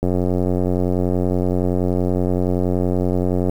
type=click train; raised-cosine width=2 ms; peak=-7 dBFS; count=315; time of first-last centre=0.03-3.496 s; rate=90.6 Hz; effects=7-bit